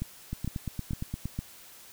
two click trains, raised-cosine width 5 ms, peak -20 / -19 dBFS, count 9 / 4, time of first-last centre 0.33-1.256 / 0.02-1.39 s, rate 8.64 / 2.19 Hz, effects white hiss -51 dBFS RMS until 1.92 s

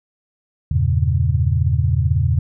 sine chord, E diminished seventh, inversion none, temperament equal, 82.41 / 98 / 116.54 / 138.59 Hz, E2 / G2 / Bb2 / Db3, 0 / 0 / 0 / 0 cents, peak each -18 / -21 / -20 / -20 dBFS, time 0.71-2.39 s, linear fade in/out 5 ms, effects none

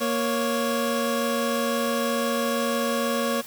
25% pulse tone pair together, 234.2 / 554.4 Hz, A#3 / C#5, +8 / 0 cents, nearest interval octave + minor third, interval 1492 cents, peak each -22 / -22 dBFS, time 0-3.42 s, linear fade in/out 20 ms, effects white hiss -41 dBFS RMS until 3.46 s

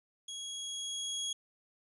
25% pulse tone with level ramp, 3314 Hz, G#7, 4 cents flat, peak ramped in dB -37 to -30 dBFS, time 0.28-1.33 s, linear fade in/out 5 ms, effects resampled to 24000 Hz + 12-bit

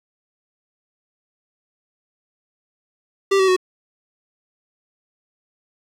square tone with pitch steps, 392 / 380.6 / 369.6 Hz, G4 / F#4 / F#4, 0 / +49 / -2 cents, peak -14 dBFS, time 3.31-3.565 s, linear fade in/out 10 ms, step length 85 ms, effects low-pass 7000 Hz 12 dB/octave + 7-bit

